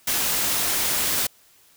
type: noise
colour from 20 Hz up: white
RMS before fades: -23 dBFS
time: 0.07-1.27 s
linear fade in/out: 5 ms
effects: white hiss -56 dBFS RMS until 1.76 s